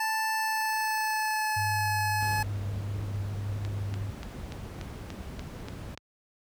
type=tone with pitch glide; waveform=25% pulse; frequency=880 to 854.5 Hz; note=A5 to G#5; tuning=0 to +49 cents; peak=-23 dBFS; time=0-2.43 s; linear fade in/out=5 ms; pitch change=-51 cents; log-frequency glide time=0.35-1.9 s
type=tone with vibrato; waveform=sine; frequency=100.7 Hz; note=G2; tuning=47 cents sharp; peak=-30 dBFS; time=1.56-4.11 s; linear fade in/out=10 ms; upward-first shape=sine; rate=1.6 Hz; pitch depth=12 cents each way
type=noise; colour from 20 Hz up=brown; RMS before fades=-36 dBFS; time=2.21-5.95 s; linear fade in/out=5 ms
type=click train; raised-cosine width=0.2 ms; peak=-23 dBFS; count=9; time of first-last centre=3.65-5.976 s; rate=3.44 Hz
effects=high-pass 60 Hz 12 dB/octave